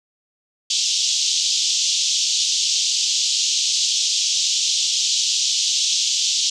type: band-pass noise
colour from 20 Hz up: white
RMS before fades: -20 dBFS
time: 0.7-6.5 s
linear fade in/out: 5 ms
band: 3000 to 6900 Hz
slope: 48 dB/octave
effects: none